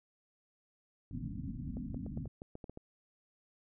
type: low-pass noise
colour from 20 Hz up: white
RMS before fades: -41 dBFS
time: 1.11-2.28 s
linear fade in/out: 2 ms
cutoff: 280 Hz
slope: 96 dB/octave
type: clicks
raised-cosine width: 2 ms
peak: -32 dBFS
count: 10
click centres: 1.77 / 1.945 / 2.064 / 2.175 / 2.257 / 2.419 / 2.554 / 2.642 / 2.696 / 2.774 s
effects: none